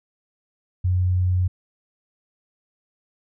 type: tone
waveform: sine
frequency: 91 Hz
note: F#2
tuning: 28 cents flat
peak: -17 dBFS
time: 0.84-1.48 s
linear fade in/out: 10 ms
effects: none